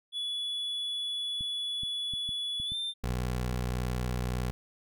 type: tone with pitch glide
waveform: triangle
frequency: 3414 to 3580 Hz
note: G#7 to A7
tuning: +47 to +29 cents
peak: -30 dBFS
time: 0.12-2.94 s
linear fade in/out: 50 ms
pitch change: +82 cents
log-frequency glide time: 2.65-2.76 s
type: clicks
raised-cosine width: 5 ms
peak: -31 dBFS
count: 11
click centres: 1.409 / 1.834 / 2.137 / 2.291 / 2.6 / 2.72 / 3.038 / 3.071 / 3.107 / 3.532 / 3.703 s
type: tone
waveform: 20% pulse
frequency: 61.74 Hz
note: B1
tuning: in tune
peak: -25 dBFS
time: 3.04-4.51 s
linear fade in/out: 0 ms
effects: none